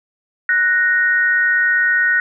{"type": "tone pair together", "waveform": "sine", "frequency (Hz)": [1480, 1864.7], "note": ["F#6", "A#6"], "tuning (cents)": [0, 0], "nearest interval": "major third", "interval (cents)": 400, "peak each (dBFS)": -15, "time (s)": [0.49, 2.2], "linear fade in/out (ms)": 2, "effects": []}